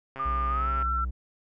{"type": "click train", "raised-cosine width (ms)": 0.5, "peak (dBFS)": -25, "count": 90, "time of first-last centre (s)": [0.16, 0.824], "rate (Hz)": 134}
{"type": "tone with pitch glide", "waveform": "sine", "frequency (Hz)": [1206, 1345.9], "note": ["D6", "E6"], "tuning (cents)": [46, 36], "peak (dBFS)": -26, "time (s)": [0.19, 1.05], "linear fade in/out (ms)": 10, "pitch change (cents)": 190, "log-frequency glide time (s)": [0.48, 0.7]}
{"type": "tone", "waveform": "triangle", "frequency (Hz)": 61.74, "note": "B1", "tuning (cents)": 0, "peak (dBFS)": -26, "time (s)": [0.25, 1.11], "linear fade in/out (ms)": 10}
{"effects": []}